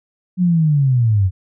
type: linear sweep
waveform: sine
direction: down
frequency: 185 to 89.2 Hz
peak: -11 dBFS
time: 0.37-1.31 s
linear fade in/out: 50 ms
effects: none